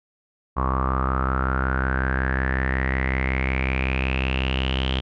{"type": "tone with low-pass filter sweep", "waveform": "sawtooth", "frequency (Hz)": 65.41, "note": "C2", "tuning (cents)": 0, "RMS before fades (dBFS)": -23, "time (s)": [0.56, 5.01], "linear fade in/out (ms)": 20, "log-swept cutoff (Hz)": [1100, 3200], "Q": 9.5, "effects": []}